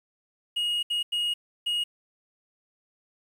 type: tone bursts at uneven times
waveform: triangle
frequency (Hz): 2877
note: F#7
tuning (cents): -49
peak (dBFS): -23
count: 4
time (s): 0.56-0.83 / 0.9-1.03 / 1.12-1.34 / 1.66-1.84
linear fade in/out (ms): 10
effects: 9-bit